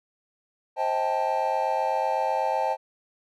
triangle chord, A half-diminished seventh, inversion first, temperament just, 528 / 633.6 / 792 / 880 Hz, C5 / Eb5 / G5 / A5, +16 / +31 / +18 / 0 cents, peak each -28 / -28 / -26 / -25 dBFS, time 0.76-2.77 s, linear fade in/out 50 ms, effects none

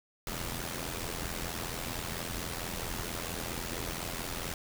pink noise with amplitude modulation, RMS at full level -34 dBFS, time 0.27-4.54 s, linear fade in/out 2 ms, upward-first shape sine, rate 84.4 Hz, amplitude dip 70%, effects none

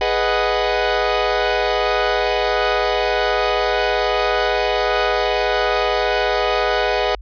sawtooth chord, G# minor seventh, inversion none, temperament equal, 415.3 / 493.9 / 622.3 / 740 Hz, G#4 / B4 / D#5 / F#5, 0 / 0 / 0 / 0 cents, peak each -18 dBFS, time 0.01-7.15 s, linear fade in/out 2 ms, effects added 50 Hz sine -33 dBFS peak until 7.21 s + resampled to 11025 Hz

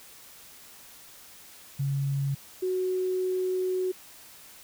sine tone pair in turn, 138.59 / 370 Hz, C#3 / F#4, 0 / 0 cents, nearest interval octave + perfect fourth, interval 1700 cents, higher second, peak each -25 dBFS, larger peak neither, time 1.79-2.35 / 2.62-3.92 s, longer second, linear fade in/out 10 ms, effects white hiss -50 dBFS RMS until 4.63 s

